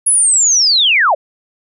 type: linear sweep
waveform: sine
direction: down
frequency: 10548 to 516 Hz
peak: -8 dBFS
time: 0.06-1.15 s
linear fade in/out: 10 ms
effects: none